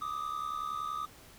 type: tone pair together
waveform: triangle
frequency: 1186.5 / 1257 Hz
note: D6 / D#6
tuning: +17 / +17 cents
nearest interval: minor second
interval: 100 cents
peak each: -35 / -35 dBFS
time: 0.01-1.06 s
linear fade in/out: 10 ms
effects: pink hiss -55 dBFS RMS until 1.38 s